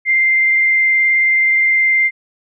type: tone with vibrato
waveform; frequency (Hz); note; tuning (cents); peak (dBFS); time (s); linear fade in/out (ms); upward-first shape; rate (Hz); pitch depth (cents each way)
sine; 2093; C7; 0; -10; 0.05-2.11; 50; sine; 19; 10
effects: none